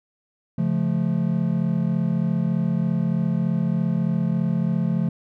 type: chord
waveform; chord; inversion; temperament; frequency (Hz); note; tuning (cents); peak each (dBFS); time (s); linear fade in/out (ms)
triangle; Db augmented; none; just; 138.59 / 173.24 / 216.5; Db3 / F3 / A3; 0 / -14 / -28; -24 / -20 / -23; 0.58-5.09; 5
effects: none